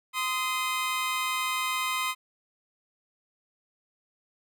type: tone pair together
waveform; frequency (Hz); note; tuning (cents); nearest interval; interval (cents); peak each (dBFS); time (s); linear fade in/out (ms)
20% pulse; 1035 / 1251.5; C6 / D#6; -19 / +10; minor third; 329; -24 / -26; 0.13-2.15; 50
effects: none